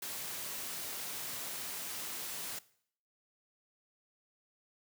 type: noise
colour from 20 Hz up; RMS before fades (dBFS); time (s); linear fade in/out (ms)
white; -41; 0.02-2.59; 5
effects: noise-tail reverb RT60 0.6 s tail -19 dB re dry + high-pass 100 Hz 12 dB/octave